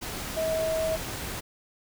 sine tone in noise, 641 Hz, E5, 49 cents flat, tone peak -25 dBFS, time 0.36-0.97 s, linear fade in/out 20 ms, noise pink, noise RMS -35 dBFS, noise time 0.01-1.41 s, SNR +7 dB, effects none

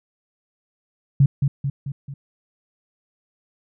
sine tone with echo, 138.59 Hz, C#3, in tune, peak -10 dBFS, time 1.2-1.26 s, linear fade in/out 5 ms, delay 220 ms, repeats 4, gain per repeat -5 dB, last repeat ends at 2.14 s, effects none

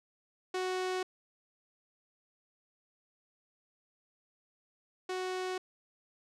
sawtooth tone pair in turn, 370 / 370 Hz, F#4 / F#4, 0 / 0 cents, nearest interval unison, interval 0 cents, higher neither, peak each -28 / -30 dBFS, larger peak first, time 0.54-1.03 / 5.09-5.58 s, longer neither, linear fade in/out 5 ms, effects low-pass 7000 Hz 12 dB/octave

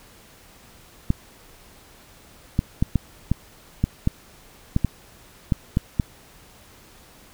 clicks, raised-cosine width 5 ms, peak -6 dBFS, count 12, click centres 1.104 / 2.591 / 2.825 / 2.957 / 3.316 / 3.84 / 4.074 / 4.764 / 4.847 / 5.522 / 5.771 / 5.998 s, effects pink hiss -50 dBFS RMS until 7.33 s

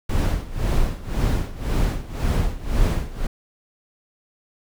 brown noise with tremolo, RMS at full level -18 dBFS, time 0.09-3.27 s, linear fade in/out 5 ms, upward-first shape sine, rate 1.9 Hz, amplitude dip 85%, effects none

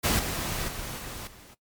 pink noise with level steps, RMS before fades -24 / -31 / -36 / -38 / -50 dBFS, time 0.03-1.55 s, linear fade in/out 20 ms, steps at 0.19 / 0.68 / 0.98 / 1.27 s, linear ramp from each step 2 ms, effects noise-tail reverb RT60 0.1 s tail -17 dB re dry + MP3 96 kbps

